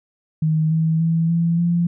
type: tone with pitch steps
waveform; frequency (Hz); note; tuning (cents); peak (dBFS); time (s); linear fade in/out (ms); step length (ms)
sine; 157.1 / 160.68 / 164.34 / 168.08 / 171.91; D#3 / E3 / E3 / E3 / F3; +17 / -44 / -5 / +34 / -27; -15; 0.42-1.87; 5; 290
effects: none